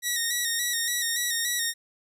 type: tone with vibrato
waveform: 10% pulse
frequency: 1891 Hz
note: A#6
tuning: 24 cents sharp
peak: -16 dBFS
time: 0.02-1.74 s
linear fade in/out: 50 ms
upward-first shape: square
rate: 3.5 Hz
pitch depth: 40 cents each way
effects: none